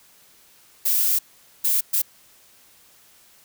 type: noise bursts at uneven times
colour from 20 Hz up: violet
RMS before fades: -20 dBFS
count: 3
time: 0.85-1.19 / 1.64-1.81 / 1.93-2.02 s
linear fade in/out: 10 ms
effects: white hiss -54 dBFS RMS until 3.44 s